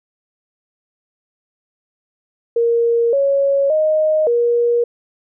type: tone with pitch steps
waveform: sine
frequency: 467.2 / 555 / 621 / 475 Hz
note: A#4 / C#5 / D#5 / A#4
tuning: +4 / +2 / -3 / +33 cents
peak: -12 dBFS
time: 2.56-4.84 s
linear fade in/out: 5 ms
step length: 570 ms
effects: none